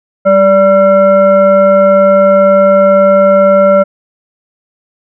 sine tone with frequency modulation, 581 Hz, D5, 19 cents flat, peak -3 dBFS, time 0.25-3.84 s, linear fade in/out 20 ms, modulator 778 Hz, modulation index 0.66, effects none

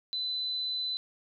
sine tone, 4012 Hz, B7, 26 cents sharp, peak -30 dBFS, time 0.13-0.97 s, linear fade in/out 0 ms, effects none

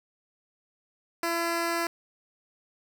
10% pulse tone, 337.6 Hz, E4, 41 cents sharp, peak -18 dBFS, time 1.23-1.87 s, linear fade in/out 2 ms, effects none

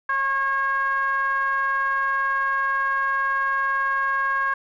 triangle ring-modulated tone, 270.2 Hz, C#4, 44 cents flat, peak -15 dBFS, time 0.09-4.54 s, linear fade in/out 5 ms, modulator 1360 Hz, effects none

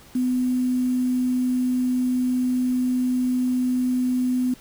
sine tone with quantisation, 251.7 Hz, B3, 33 cents sharp, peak -19 dBFS, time 0.15-4.54 s, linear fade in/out 5 ms, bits 7, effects pink hiss -49 dBFS RMS until 4.6 s

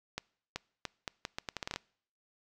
accelerating click train, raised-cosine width 0.2 ms, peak -18 dBFS, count 13, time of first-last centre 0.18-1.76 s, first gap 380 ms, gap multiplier 0.77, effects noise-tail reverb RT60 0.6 s tail -25 dB re dry

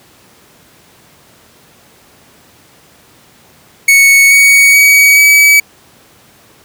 45% pulse tone with pitch steps, 2217 / 2239 / 2261 / 2283 Hz, C#7 / C#7 / C#7 / D7, 0 / +17 / +34 / -50 cents, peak -3 dBFS, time 3.88-5.6 s, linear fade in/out 5 ms, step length 430 ms, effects pink hiss -44 dBFS RMS until 6.64 s + high-pass 100 Hz 12 dB/octave

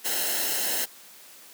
white noise with comb filter, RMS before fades -27 dBFS, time 0.04-0.86 s, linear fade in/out 20 ms, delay 0.85 ms, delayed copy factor -0.7, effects white hiss -49 dBFS RMS until 1.53 s + high-pass 200 Hz 12 dB/octave

